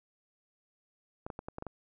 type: clicks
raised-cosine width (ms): 1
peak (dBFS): -25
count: 7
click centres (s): 1.265 / 1.302 / 1.391 / 1.485 / 1.584 / 1.624 / 1.667
effects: none